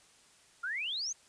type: exponential sweep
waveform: sine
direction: up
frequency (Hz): 1353 to 6645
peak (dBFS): -33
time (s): 0.63-1.13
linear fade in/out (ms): 10
effects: white hiss -62 dBFS RMS until 1.28 s + resampled to 22050 Hz